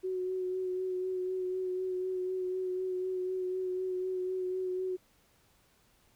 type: tone with vibrato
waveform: sine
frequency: 370 Hz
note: F#4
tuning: in tune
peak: -31 dBFS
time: 0.03-4.97 s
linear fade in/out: 20 ms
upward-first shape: sine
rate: 4 Hz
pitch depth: 20 cents each way
effects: pink hiss -67 dBFS RMS until 6.15 s